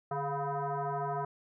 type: tone with frequency modulation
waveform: sine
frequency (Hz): 147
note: D3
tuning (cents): +2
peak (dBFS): -31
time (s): 0.11-1.25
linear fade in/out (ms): 5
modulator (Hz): 281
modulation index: 3.8
effects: none